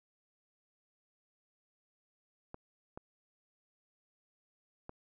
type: clicks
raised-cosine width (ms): 1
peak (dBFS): -30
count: 3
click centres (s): 2.544 / 2.975 / 4.894
effects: none